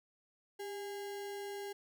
sine tone with sample-and-hold, 399.3 Hz, G4, 32 cents sharp, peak -40 dBFS, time 0.59-1.73 s, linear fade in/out 10 ms, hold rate 1225 Hz, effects none

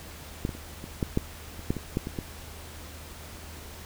clicks, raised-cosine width 3 ms, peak -14 / -21 / -30 / -25 / -13 / -10 / -30 / -12 / -20 / -12 / -20 / -17 dBFS, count 12, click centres 0.451 / 0.492 / 0.551 / 0.841 / 1.028 / 1.174 / 1.593 / 1.705 / 1.767 / 1.971 / 2.071 / 2.188 s, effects added 78 Hz sine -45 dBFS peak until 3.85 s + pink hiss -45 dBFS RMS until 3.85 s

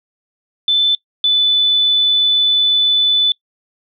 sine tone pair in turn, 3520 / 3494 Hz, A7 / A7, 0 / -13 cents, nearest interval unison, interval 13 cents, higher first, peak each -10 dBFS, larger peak neither, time 0.68-0.95 / 1.24-3.32 s, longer second, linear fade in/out 2 ms, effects noise-tail reverb RT60 0.1 s tail -23 dB re dry

